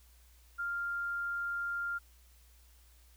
sine tone, 1396.9 Hz, F6, in tune, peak -33 dBFS, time 0.58-1.99 s, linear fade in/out 20 ms, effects added 60 Hz sine -59 dBFS peak until 3.16 s + white hiss -66 dBFS RMS until 3.16 s

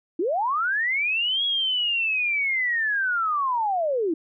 sine linear two-way sweep, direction up then down, 302.9 to 3344 to 302.9 Hz, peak -21 dBFS, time 0.19-4.14 s, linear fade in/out 5 ms, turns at 1.44 s, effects none

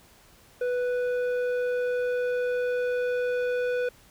square tone with low-pass filter sweep, 493.9 Hz, B4, in tune, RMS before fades -27 dBFS, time 0.61-3.89 s, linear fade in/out 5 ms, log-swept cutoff 1300 to 2100 Hz, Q 0.82, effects pink hiss -56 dBFS RMS until 4.1 s

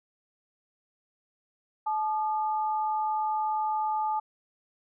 sine tone pair together, 863 / 1212.4 Hz, A5 / D#6, -34 / -45 cents, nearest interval tritone, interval 589 cents, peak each -26 / -35 dBFS, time 1.86-4.2 s, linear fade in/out 10 ms, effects none

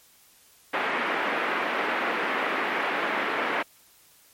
white band-pass noise, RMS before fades -27 dBFS, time 0.73-3.63 s, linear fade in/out 10 ms, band 240 to 2200 Hz, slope 24 dB/octave, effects white hiss -57 dBFS RMS until 4.33 s + MP3 64 kbps

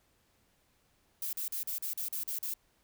violet noise bursts, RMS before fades -36 dBFS, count 9, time 1.22-2.538 s, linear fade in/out 2 ms, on 110 ms, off 41 ms, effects pink hiss -71 dBFS RMS until 2.83 s

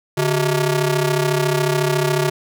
sawtooth ring-modulated tone, 258 Hz, C4, 24 cents flat, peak -9 dBFS, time 0.17-2.3 s, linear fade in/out 10 ms, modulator 112 Hz, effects none

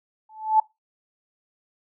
sine tone with exponential growth, 870 Hz, A5, 20 cents flat, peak -11 dBFS, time 0.29-0.6 s, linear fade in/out 5 ms, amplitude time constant 67 ms, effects noise-tail reverb RT60 0.2 s tail -22 dB re dry

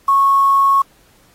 sine tone with quantisation, 1100 Hz, C#6, 14 cents flat, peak -9 dBFS, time 0.08-0.82 s, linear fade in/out 5 ms, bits 6, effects pink hiss -53 dBFS RMS until 1.34 s + AAC 48 kbps

